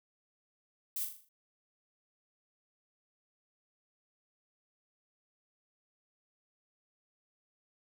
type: noise with echo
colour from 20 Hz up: violet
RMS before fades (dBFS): -36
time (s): 0.96-1.05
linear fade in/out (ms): 5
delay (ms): 40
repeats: 6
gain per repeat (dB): -6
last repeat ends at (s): 1.29
effects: none